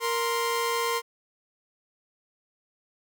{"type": "tone pair together", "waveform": "sawtooth", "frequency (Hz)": [466.2, 1046.5], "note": ["A#4", "C6"], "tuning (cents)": [0, 0], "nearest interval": "octave + major second", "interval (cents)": 1400, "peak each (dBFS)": -24, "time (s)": [0, 1.02], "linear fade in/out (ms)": 50, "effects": []}